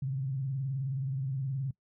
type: tone with vibrato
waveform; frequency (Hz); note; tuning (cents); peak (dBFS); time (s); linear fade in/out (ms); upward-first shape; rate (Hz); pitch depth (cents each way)
sine; 134.3; C3; +46; -30; 0.02-1.71; 5; sine; 19; 95
effects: noise-tail reverb RT60 0.1 s tail -21 dB re dry